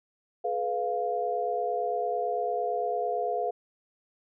sine chord, F diminished, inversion first, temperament equal with one note detuned, 425 / 493.9 / 698.5 Hz, Ab4 / Cb5 / F5, +40 / 0 / 0 cents, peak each -32 / -32 / -29 dBFS, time 0.44-3.51 s, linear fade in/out 10 ms, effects none

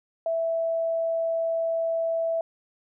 sine tone, 659.3 Hz, E5, in tune, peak -23 dBFS, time 0.26-2.41 s, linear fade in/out 2 ms, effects none

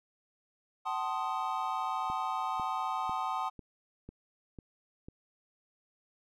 triangle chord, F# diminished seventh, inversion none, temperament equal with one note detuned, 758.6 / 880 / 1046.5 / 1244.5 Hz, F#5 / A5 / C6 / Eb6, +43 / 0 / 0 / 0 cents, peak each -35 dBFS, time 0.85-3.5 s, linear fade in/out 20 ms
click train, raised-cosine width 3 ms, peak -32 dBFS, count 7, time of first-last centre 2.1-5.085 s, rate 2.01 Hz
effects none

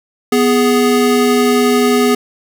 square tone pair together, 246.9 / 415.2 Hz, B3 / G#4, 0 / 0 cents, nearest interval major sixth, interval 900 cents, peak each -13 dBFS, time 0.32-2.15 s, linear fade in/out 5 ms, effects none

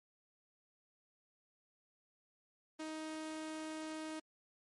sawtooth tone, 313.6 Hz, D#4, 14 cents sharp, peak -38 dBFS, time 2.79-4.2 s, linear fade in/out 10 ms, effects MP3 48 kbps

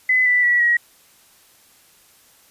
sine tone with pitch steps, 2017 / 1978.9 / 1941.6 / 1904.9 Hz, B6 / B6 / B6 / A#6, +36 / +3 / -30 / +37 cents, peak -13 dBFS, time 0.09-0.77 s, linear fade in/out 5 ms, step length 170 ms, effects white hiss -53 dBFS RMS until 2.5 s + resampled to 32000 Hz

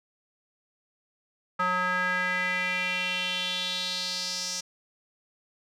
square tone with band-pass filter sweep, 181.9 Hz, F#3, 29 cents flat, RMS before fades -29 dBFS, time 1.59-4.61 s, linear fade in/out 10 ms, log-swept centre 1300 to 5800 Hz, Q 3.9, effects none

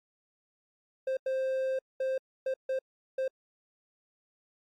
triangle tone bursts at uneven times, 526 Hz, C5, 9 cents sharp, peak -26 dBFS, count 6, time 1.07-1.17 / 1.26-1.79 / 2-2.18 / 2.46-2.54 / 2.69-2.79 / 3.18-3.28 s, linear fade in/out 5 ms, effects AAC 64 kbps

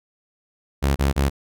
sawtooth tone bursts, 69.3 Hz, C#2, in tune, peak -13 dBFS, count 3, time 0.82-1.298 s, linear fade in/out 20 ms, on 140 ms, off 29 ms, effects none

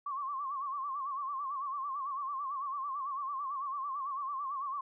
sine tone with vibrato, 1108.7 Hz, C#6, in tune, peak -34 dBFS, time 0.06-4.81 s, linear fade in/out 5 ms, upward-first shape sine, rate 9 Hz, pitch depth 100 cents each way, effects none

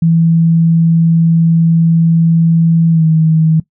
sine tone with pitch glide, 165.2 to 159.48 Hz, E3 to D#3, +4 to +43 cents, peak -6 dBFS, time 0.02-3.6 s, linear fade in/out 5 ms, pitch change -61 cents, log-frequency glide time 2.91-3.04 s, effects noise-tail reverb RT60 0.1 s tail -19 dB re dry

